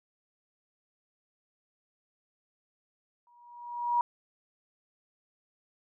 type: tone with exponential growth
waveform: sine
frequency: 958 Hz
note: A#5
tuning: 47 cents sharp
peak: -21 dBFS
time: 3.27-4.01 s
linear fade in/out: 1 ms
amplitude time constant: 160 ms
effects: none